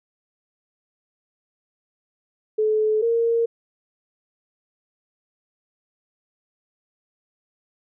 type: tone pair in turn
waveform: sine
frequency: 431.3 / 462.8 Hz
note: A4 / A#4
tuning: -35 / -13 cents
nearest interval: minor second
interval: 122 cents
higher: second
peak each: -17 dBFS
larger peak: neither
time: 2.58-3.02 / 3.02-3.46 s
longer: neither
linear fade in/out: 10 ms
effects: none